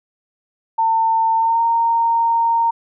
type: tone with pitch glide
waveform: sine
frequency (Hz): 900 to 923.2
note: A5 to A#5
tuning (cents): +39 to -17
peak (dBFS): -13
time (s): 0.78-2.71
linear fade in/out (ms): 10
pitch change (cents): +44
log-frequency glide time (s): 1.36-1.61
effects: none